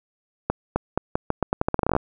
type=accelerating click train; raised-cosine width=1 ms; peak=-6 dBFS; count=18; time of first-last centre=0.5-1.965 s; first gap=260 ms; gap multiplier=0.83; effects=none